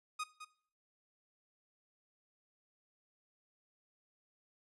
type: tone with echo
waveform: sawtooth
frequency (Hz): 1244.5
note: D#6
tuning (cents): 0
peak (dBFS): -33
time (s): 0.19-0.24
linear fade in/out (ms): 10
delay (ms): 210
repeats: 1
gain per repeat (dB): -10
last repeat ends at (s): 0.45
effects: noise-tail reverb RT60 0.5 s tail -18 dB re dry + resampled to 24000 Hz